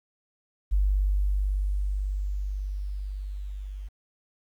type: tone with level ramp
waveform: sine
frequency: 49.08 Hz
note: G1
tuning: 3 cents sharp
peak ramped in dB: -19 to -34 dBFS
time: 0.71-3.89 s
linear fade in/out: 20 ms
effects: 10-bit